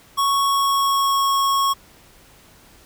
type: tone with pitch glide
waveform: square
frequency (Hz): 1108.7 to 1099.1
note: C#6 to C#6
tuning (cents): 0 to -15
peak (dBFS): -17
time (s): 0.17-1.74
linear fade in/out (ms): 20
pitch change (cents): -15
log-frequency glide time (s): 0.37-1.31
effects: pink hiss -50 dBFS RMS until 2.85 s